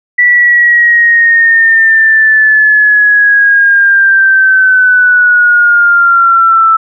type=linear sweep; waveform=sine; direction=down; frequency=1962 to 1318.5 Hz; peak=-3 dBFS; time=0.18-6.77 s; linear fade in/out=10 ms; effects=none